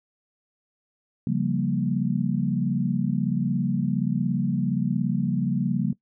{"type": "chord", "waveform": "sine", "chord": "G half-diminished seventh", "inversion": "second", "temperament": "equal", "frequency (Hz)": [138.59, 174.61, 196, 233.1], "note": ["Db3", "F3", "G3", "Bb3"], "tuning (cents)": [0, 0, 0, 0], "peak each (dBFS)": -27, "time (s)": [1.27, 5.93], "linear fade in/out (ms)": 2, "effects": ["noise-tail reverb RT60 0.1 s tail -20 dB re dry"]}